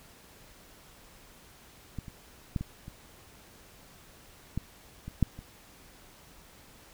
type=clicks; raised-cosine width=5 ms; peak=-23 / -30 / -17 / -22 / -30 / -18 / -26 / -10 / -30 dBFS; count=9; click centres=1.987 / 2.082 / 2.562 / 2.61 / 2.881 / 4.576 / 5.08 / 5.227 / 5.39 s; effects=pink hiss -55 dBFS RMS until 6.93 s